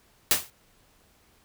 white noise with exponential decay, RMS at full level -17 dBFS, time 0.31-0.5 s, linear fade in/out 0 ms, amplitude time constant 41 ms, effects pink hiss -62 dBFS RMS until 1.44 s

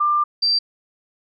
sine tone pair in turn, 1191 / 4694 Hz, D6 / D8, +24 / -2 cents, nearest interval 2 octaves, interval 2374 cents, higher second, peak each -15 dBFS, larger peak neither, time 0-0.24 / 0.42-0.59 s, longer first, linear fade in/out 10 ms, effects none

